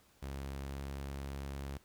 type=tone with pitch glide; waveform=sawtooth; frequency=68.5 to 68.98 Hz; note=C#2 to C#2; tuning=-20 to -8 cents; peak=-36 dBFS; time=0.22-1.78 s; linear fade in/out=10 ms; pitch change=+12 cents; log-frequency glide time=0.58-0.82 s; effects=pink hiss -67 dBFS RMS until 1.84 s

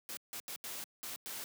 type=noise bursts at uneven times; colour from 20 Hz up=white; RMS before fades=-43 dBFS; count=6; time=0.09-0.17 / 0.33-0.4 / 0.48-0.56 / 0.64-0.84 / 1.03-1.16 / 1.26-1.44 s; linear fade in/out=0 ms; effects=high-pass 150 Hz 12 dB/octave

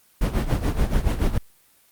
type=noise with tremolo; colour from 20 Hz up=brown; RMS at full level=-18 dBFS; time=0.21-1.38 s; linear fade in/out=5 ms; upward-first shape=sine; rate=7 Hz; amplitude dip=75%; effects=white hiss -58 dBFS RMS until 1.91 s + Opus 24 kbps

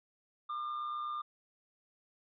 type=tone with amplitude modulation; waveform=triangle; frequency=1203 Hz; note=D6; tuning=41 cents sharp; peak=-32 dBFS; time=0.49-1.22 s; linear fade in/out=10 ms; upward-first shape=sine; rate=128 Hz; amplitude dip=40%; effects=resampled to 11025 Hz

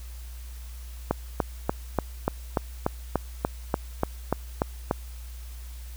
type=click train; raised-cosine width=1 ms; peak=-8 dBFS; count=14; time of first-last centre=1.11-4.911 s; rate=3.42 Hz; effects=added 60 Hz sine -37 dBFS peak until 5.96 s + white hiss -51 dBFS RMS until 5.96 s

